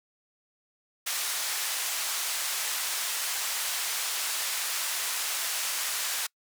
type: band-pass noise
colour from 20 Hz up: white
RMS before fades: -31 dBFS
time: 1.06-6.27 s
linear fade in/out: 10 ms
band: 870 to 11000 Hz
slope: 12 dB/octave
effects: noise-tail reverb RT60 0.1 s tail -26 dB re dry